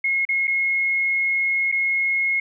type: tone with dropouts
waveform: sine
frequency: 2163 Hz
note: C#7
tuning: 43 cents flat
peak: -18 dBFS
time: 0.04-2.4 s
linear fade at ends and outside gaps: 5 ms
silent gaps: 0.252-0.289 / 0.472-0.477 / 1.717-1.723 s
effects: none